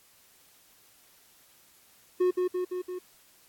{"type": "tone with echo", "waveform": "triangle", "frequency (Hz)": 363.2, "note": "F#4", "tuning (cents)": -32, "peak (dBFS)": -19, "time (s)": [2.2, 2.31], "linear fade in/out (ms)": 10, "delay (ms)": 170, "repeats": 4, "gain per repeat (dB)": -3, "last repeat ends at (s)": 2.99, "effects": ["white hiss -60 dBFS RMS until 3.48 s", "AAC 64 kbps"]}